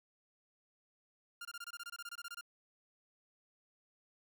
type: tone bursts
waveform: sawtooth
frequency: 1400 Hz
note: F6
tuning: 4 cents sharp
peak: -40 dBFS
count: 16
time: 1.41-2.411 s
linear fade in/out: 5 ms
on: 41 ms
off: 23 ms
effects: none